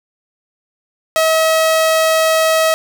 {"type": "tone", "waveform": "sawtooth", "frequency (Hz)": 641, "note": "E5", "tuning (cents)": -49, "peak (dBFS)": -7, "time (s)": [1.16, 2.74], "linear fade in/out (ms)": 0, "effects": []}